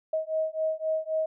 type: beating tone pair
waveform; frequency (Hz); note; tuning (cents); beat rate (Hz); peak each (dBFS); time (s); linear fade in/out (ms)
sine; 631 / 634.8; D#5 / D#5; +24 / +35; 3.8; -29; 0.13-1.26; 5
effects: none